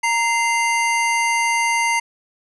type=tone pair together; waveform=square; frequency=930 / 2079 Hz; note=A#5 / C7; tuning=-4 / -12 cents; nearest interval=octave + major second; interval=1392 cents; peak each=-20 dBFS; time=0.03-2 s; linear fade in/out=10 ms; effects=resampled to 24000 Hz + 9-bit